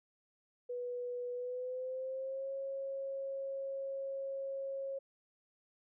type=tone with pitch glide; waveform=sine; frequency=490.3 to 544 Hz; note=B4 to C#5; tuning=-13 to -33 cents; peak=-37 dBFS; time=0.69-4.99 s; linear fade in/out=10 ms; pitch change=+180 cents; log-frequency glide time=1.33-2.51 s; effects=none